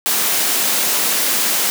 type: high-pass noise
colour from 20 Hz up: white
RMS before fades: -17 dBFS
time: 0.06-1.7 s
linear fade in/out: 0 ms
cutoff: 170 Hz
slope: 96 dB/octave
effects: none